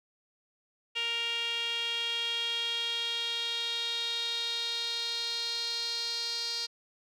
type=tone with band-pass filter sweep; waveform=sawtooth; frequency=466.2 Hz; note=A#4; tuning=in tune; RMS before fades=-33 dBFS; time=0.95-6.67 s; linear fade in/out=20 ms; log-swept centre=2900 to 4500 Hz; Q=6.6; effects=none